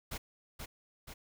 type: noise with echo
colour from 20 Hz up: pink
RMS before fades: -40 dBFS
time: 0.11-0.18 s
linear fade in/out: 10 ms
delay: 480 ms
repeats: 2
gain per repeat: -4 dB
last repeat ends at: 1.14 s
effects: none